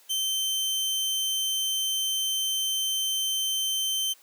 sawtooth tone, 3100 Hz, G7, 20 cents flat, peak -22 dBFS, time 0.09-4.14 s, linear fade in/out 20 ms, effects white hiss -57 dBFS RMS until 4.22 s + high-pass 400 Hz 12 dB/octave

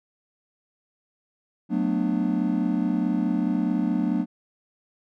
triangle chord, B minor seventh, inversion second, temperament just, 185.21 / 222.2 / 246.9 / 296.3 Hz, F#3 / A3 / B3 / D4, +2 / +17 / 0 / +15 cents, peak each -25 dBFS, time 1.69-4.26 s, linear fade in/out 50 ms, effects none

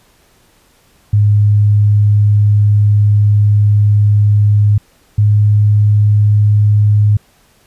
sine tone pair in turn, 103.83 / 104.49 Hz, G#2 / G#2, 0 / +11 cents, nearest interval unison, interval 11 cents, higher second, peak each -6 dBFS, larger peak neither, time 1.13-4.78 / 5.18-7.17 s, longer first, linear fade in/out 5 ms, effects pink hiss -51 dBFS RMS until 7.66 s + resampled to 32000 Hz

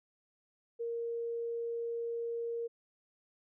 sine tone, 466.2 Hz, A#4, in tune, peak -34 dBFS, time 0.79-2.68 s, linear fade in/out 20 ms, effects none

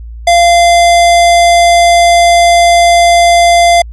square tone, 690 Hz, F5, 21 cents flat, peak -4 dBFS, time 0.27-3.82 s, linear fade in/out 5 ms, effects added 57 Hz sine -23 dBFS peak until 3.92 s + resampled to 22050 Hz

